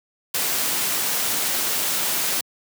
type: noise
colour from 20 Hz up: white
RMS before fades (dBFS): -23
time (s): 0.34-2.41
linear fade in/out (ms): 5
effects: high-pass 150 Hz 12 dB/octave